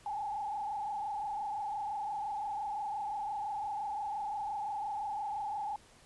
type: tone with frequency modulation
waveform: sine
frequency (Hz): 832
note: G#5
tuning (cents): +3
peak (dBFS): -34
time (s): 0.06-5.76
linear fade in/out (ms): 2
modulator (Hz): 25.8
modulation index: 1.5
effects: pink hiss -60 dBFS RMS until 6.05 s + resampled to 24000 Hz